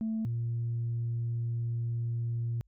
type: tone pair in turn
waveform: sine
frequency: 221.1 / 117.12 Hz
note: A3 / A#2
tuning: +9 / +9 cents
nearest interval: major seventh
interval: 1100 cents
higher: first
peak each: -28 dBFS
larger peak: neither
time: 0.01-0.25 / 0.25-2.61 s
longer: second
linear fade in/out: 0 ms
effects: tanh soft clip ceiling -26 dBFS + added 50 Hz sine -63 dBFS peak until 2.67 s